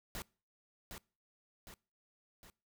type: noise with echo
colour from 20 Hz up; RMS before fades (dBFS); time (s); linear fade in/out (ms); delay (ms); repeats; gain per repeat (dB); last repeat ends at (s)
pink; -43; 0.15-0.22; 0; 760; 3; -5; 2.5
effects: noise-tail reverb RT60 0.4 s tail -25 dB re dry